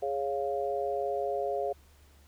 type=chord; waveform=sine; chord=Db major; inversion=second; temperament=equal; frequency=415.3 / 554.4 / 698.5 Hz; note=Ab4 / Db5 / F5; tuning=0 / 0 / 0 cents; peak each=-33 dBFS; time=0.02-1.73 s; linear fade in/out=10 ms; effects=added 72 Hz sine -57 dBFS peak until 2.27 s + pink hiss -63 dBFS RMS until 2.27 s